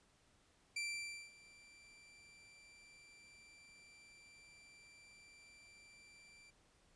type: tone with ADSR envelope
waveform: sawtooth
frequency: 2349 Hz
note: D7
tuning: in tune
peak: -35 dBFS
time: 0.76-6.51 s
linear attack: 6 ms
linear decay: 540 ms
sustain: -22 dB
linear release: 17 ms
effects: pink hiss -72 dBFS RMS until 6.95 s + resampled to 22050 Hz